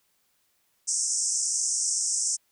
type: band-pass noise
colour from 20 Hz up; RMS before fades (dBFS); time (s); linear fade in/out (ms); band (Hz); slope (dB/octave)
white; -27; 0.87-2.37; 20; 5400 to 8800; 96
effects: white hiss -70 dBFS RMS until 2.51 s